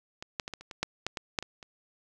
clicks, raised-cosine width 0.2 ms, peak -22 / -13 / -20 / -20 / -30 / -24 / -11 / -13 / -17 / -10 / -21 / -28 dBFS, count 12, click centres 0.225 / 0.398 / 0.479 / 0.537 / 0.61 / 0.712 / 0.83 / 1.066 / 1.172 / 1.388 / 1.426 / 1.628 s, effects none

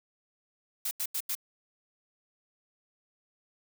blue noise bursts, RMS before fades -32 dBFS, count 4, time 0.85-1.352 s, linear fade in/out 5 ms, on 61 ms, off 86 ms, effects none

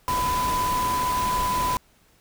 sine tone in noise, 1000 Hz, B5, 21 cents sharp, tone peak -22 dBFS, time 0.08-1.77 s, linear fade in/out 0 ms, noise pink, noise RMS -30 dBFS, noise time 0.08-1.77 s, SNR +5 dB, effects pink hiss -60 dBFS RMS until 2.2 s

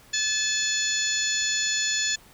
harmonic tone with a mistuned harmonic, 864 Hz, A5, 32 cents flat, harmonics 2 / 3 / 4 / 5 / 6 / 7 / 8, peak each -30 / -34 / -30 / -31 / -34 / -38 / -27 dBFS, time 0.13-2.16 s, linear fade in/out 10 ms, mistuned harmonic 6, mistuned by +18 cents, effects pink hiss -53 dBFS RMS until 2.33 s

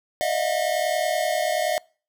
square tone cluster, 607 / 648 / 718 Hz, D#5 / E5 / F5, -43 / -30 / +48 cents, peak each -27 dBFS, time 0.21-1.78 s, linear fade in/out 0 ms, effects noise-tail reverb RT60 0.4 s tail -26 dB re dry

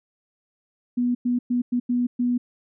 sine tone bursts at uneven times, 244.5 Hz, B3, 17 cents flat, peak -19 dBFS, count 6, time 0.97-1.15 / 1.25-1.39 / 1.5-1.62 / 1.72-1.8 / 1.89-2.07 / 2.19-2.38 s, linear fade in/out 10 ms, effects none

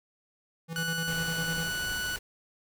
square tone with tremolo, 164.81 Hz, E3, in tune, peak -32 dBFS, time 0.68-1.71 s, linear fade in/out 50 ms, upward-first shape square, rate 10 Hz, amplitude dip 55%
sawtooth tone, 1480 Hz, F#6, in tune, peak -27 dBFS, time 0.76-2.16 s, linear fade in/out 0 ms
pink noise, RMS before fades -41 dBFS, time 1.07-2.19 s, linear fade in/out 10 ms
effects none

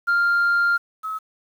sine tone pair in turn, 1396.9 / 1287.7 Hz, F6 / E6, 0 / -41 cents, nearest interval minor second, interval 141 cents, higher first, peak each -14 / -25 dBFS, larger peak first, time 0.07-0.78 / 1.03-1.19 s, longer first, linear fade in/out 20 ms, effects tanh soft clip ceiling -14 dBFS + 8-bit

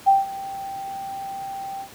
sine tone with ADSR envelope, 783 Hz, G5, 2 cents flat, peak -10 dBFS, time 0.06-1.89 s, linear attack 23 ms, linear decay 170 ms, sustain -19 dB, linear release 88 ms, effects pink hiss -44 dBFS RMS until 1.94 s + high-pass 100 Hz 12 dB/octave

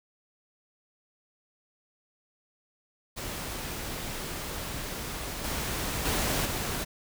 pink noise with level steps, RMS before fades -36 / -32 / -28 / -32 dBFS, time 3.16-6.85 s, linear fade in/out 20 ms, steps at 5.44 / 6.05 / 6.45 s, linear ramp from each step 5 ms, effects none

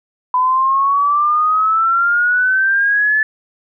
sine exponential sweep, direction up, 1000 to 1746 Hz, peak -11 dBFS, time 0.34-3.23 s, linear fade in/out 2 ms, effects none

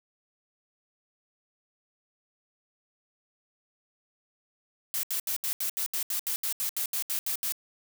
blue noise bursts, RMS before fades -30 dBFS, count 16, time 4.94-7.522 s, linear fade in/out 0 ms, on 92 ms, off 74 ms, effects none

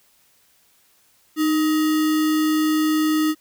sine tone with sample-and-hold, 309.6 Hz, D#4, 9 cents flat, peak -16 dBFS, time 1.36-3.35 s, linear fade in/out 50 ms, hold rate 1575 Hz, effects white hiss -59 dBFS RMS until 3.4 s

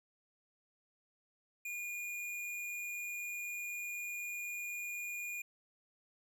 square tone, 2432 Hz, D#7, 40 cents flat, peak -40 dBFS, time 1.65-5.42 s, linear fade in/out 5 ms, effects none

